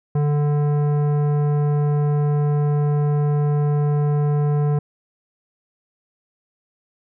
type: tone with tanh clipping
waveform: sine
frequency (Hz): 146.83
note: D3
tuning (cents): 0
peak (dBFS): -18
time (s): 0.15-4.79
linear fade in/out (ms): 5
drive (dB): 14
effects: none